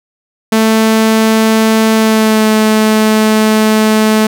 sawtooth tone with pitch glide, 221 to 216.8 Hz, A3 to A3, +8 to -25 cents, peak -3 dBFS, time 0.52-4.27 s, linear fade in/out 5 ms, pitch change -33 cents, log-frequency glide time 1.94-2.47 s, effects none

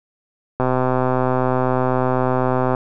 click train, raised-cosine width 1 ms, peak -5 dBFS, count 276, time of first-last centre 0.6-2.748 s, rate 128 Hz, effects none

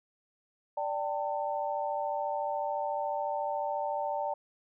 sine chord, D suspended fourth, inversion none, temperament equal with one note detuned, 587.3 / 784 / 898 Hz, D5 / G5 / A5, 0 / 0 / +35 cents, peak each -34 / -35 / -34 dBFS, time 0.77-4.34 s, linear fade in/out 5 ms, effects none

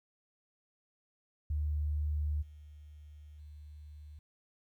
sine tone with level steps, 74.8 Hz, D2, 32 cents sharp, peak -30 / -49 / -47 dBFS, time 1.5-4.19 s, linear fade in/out 5 ms, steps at 2.41 / 3.38 s, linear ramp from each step 20 ms, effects 12-bit

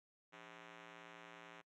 5% pulse ring-modulated tone, 233.1 Hz, A#3, in tune, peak -40 dBFS, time 0.32-1.62 s, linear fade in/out 20 ms, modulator 61 Hz, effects noise-tail reverb RT60 0.1 s tail -23 dB re dry + low-pass 4000 Hz 12 dB/octave

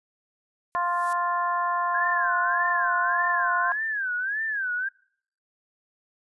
violet noise with exponential growth, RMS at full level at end -35 dBFS, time 0.72-1.13 s, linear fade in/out 2 ms, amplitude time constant 87 ms
harmonic tone, 350 Hz, F4, 4 cents sharp, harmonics 2 / 3 / 4 / 5, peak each -30 / -24 / -35 / -34 dBFS, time 0.75-3.72 s, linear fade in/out 0 ms
sine tone with vibrato, 1613 Hz, G6, 49 cents sharp, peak -25 dBFS, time 1.94-4.89 s, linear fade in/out 10 ms, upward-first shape sine, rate 1.7 Hz, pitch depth 180 cents each way
effects noise-tail reverb RT60 0.6 s tail -26 dB re dry + resampled to 24000 Hz

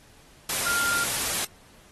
sine tone in noise, 1396.9 Hz, F6, in tune, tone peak -25 dBFS, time 0.66-1.04 s, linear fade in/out 5 ms, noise white, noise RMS -27 dBFS, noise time 0.49-1.45 s, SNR -1 dB, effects pink hiss -55 dBFS RMS until 1.91 s + AAC 32 kbps

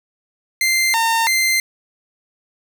sawtooth tone with pitch steps, 2086 / 911 / 2082 Hz, C7 / A#5 / C7, -6 / -40 / -9 cents, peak -11 dBFS, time 0.61-1.6 s, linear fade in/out 2 ms, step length 330 ms, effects none

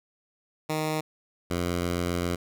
10% pulse tone pair in turn, 155.56 / 87.51 Hz, D#3 / F2, 0 / +4 cents, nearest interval minor seventh, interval 996 cents, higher first, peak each -18 dBFS, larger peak neither, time 0.69-1.01 / 1.5-2.36 s, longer second, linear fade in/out 10 ms, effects none

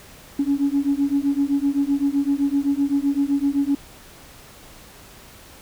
sine beating tone pair, 277.2 / 285 Hz, C#4 / C#4, 0 / +48 cents, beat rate 7.8 Hz, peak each -20 dBFS, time 0.39-3.75 s, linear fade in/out 5 ms, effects tanh soft clip ceiling -11 dBFS + pink hiss -45 dBFS RMS until 5.61 s

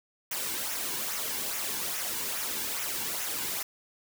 white noise with flanger, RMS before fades -33 dBFS, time 0.31-3.63 s, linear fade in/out 5 ms, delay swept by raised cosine 0.22 to 1.62 ms, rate 2.4 Hz, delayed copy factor -0.55, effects none

